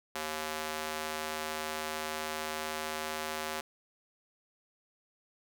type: tone with high-pass filter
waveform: square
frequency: 77.78 Hz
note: D#2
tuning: in tune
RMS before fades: -37 dBFS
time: 0.15-3.61 s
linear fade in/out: 5 ms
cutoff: 580 Hz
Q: 0.62
effects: none